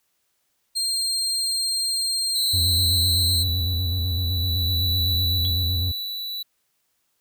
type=tone; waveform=30% pulse; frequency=4194 Hz; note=C8; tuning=3 cents sharp; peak=-19 dBFS; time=0.75-3.44 s; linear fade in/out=20 ms
type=tone with tremolo; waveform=square; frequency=3951 Hz; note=B7; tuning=in tune; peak=-22 dBFS; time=2.35-6.43 s; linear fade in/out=10 ms; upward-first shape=sine; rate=0.45 Hz; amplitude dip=55%
type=tone with vibrato; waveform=triangle; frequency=87.31 Hz; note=F2; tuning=in tune; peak=-20 dBFS; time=2.53-5.92 s; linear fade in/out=10 ms; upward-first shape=square; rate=7.9 Hz; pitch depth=81 cents each way
type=tone with exponential decay; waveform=sine; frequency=3370 Hz; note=G#7; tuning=25 cents sharp; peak=-26 dBFS; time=5.45-5.54 s; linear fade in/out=0 ms; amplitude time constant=18 ms
effects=white hiss -71 dBFS RMS until 7.2 s